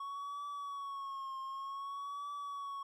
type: tone with vibrato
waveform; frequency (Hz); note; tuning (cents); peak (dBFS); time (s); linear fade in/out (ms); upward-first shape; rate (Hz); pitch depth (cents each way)
triangle; 1108.7; C#6; 0; -38; 0-2.83; 5; triangle; 0.54; 68
effects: none